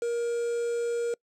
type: tone with quantisation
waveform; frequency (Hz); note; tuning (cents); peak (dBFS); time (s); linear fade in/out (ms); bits
triangle; 471.5; A#4; +20; -24; 0.02-1.14; 2; 7
effects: noise-tail reverb RT60 0.1 s tail -26 dB re dry + low-pass 8000 Hz 12 dB/octave